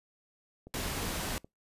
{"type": "click train", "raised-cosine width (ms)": 2, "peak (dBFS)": -34, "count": 5, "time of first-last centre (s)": [0.67, 1.445], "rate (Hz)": 5.16}
{"type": "noise", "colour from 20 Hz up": "pink", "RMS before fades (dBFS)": -35, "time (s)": [0.74, 1.38], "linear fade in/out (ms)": 0}
{"effects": ["noise-tail reverb RT60 0.2 s tail -26 dB re dry", "resampled to 32000 Hz"]}